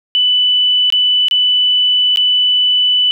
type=tone with dropouts; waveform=sine; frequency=2986 Hz; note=F#7; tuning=15 cents sharp; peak=-9 dBFS; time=0.15-3.11 s; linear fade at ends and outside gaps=0 ms; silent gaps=0.902-0.924 / 1.284-1.311 / 2.16-2.172 s; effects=none